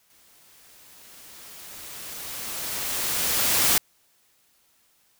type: noise with exponential growth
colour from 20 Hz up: white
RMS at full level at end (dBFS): -19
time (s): 0.1-3.78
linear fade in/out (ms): 2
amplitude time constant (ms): 800
effects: white hiss -64 dBFS RMS until 5.19 s